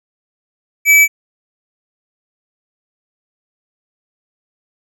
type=tone; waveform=square; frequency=2300 Hz; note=D7; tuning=37 cents flat; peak=-6 dBFS; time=0.85-1.08 s; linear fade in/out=50 ms; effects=none